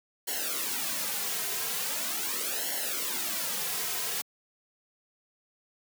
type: noise with flanger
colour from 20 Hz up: white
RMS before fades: -32 dBFS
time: 0.27-4.22 s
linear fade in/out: 10 ms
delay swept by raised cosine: 0.81 to 3.51 ms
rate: 0.41 Hz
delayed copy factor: -0.85
effects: high-pass 200 Hz 12 dB/octave